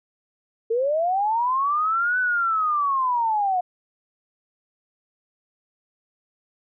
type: linear two-way sweep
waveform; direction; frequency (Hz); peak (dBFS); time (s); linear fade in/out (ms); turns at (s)
sine; up then down; 440 to 1510 to 709; -19; 0.7-3.61; 10; 2.19
effects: none